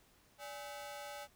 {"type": "ring-modulated tone", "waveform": "sawtooth", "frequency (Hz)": 705, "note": "F5", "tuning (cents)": 16, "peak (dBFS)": -38, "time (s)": [0.38, 1.28], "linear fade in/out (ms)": 50, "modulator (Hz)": 124, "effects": ["pink hiss -68 dBFS RMS until 1.35 s"]}